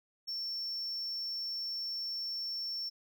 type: tone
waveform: triangle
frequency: 5430 Hz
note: F8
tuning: 50 cents flat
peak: -34 dBFS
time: 0.27-2.9 s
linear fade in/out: 20 ms
effects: none